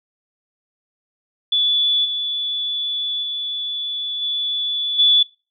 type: tone with level steps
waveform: sine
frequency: 3449 Hz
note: A7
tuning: 35 cents flat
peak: -14 / -20 / -22 / -19 / -10 dBFS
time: 1.52-5.23 s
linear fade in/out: 5 ms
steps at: 2.04 / 3.22 / 4.21 / 4.98 s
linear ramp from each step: 20 ms
effects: noise-tail reverb RT60 0.3 s tail -21 dB re dry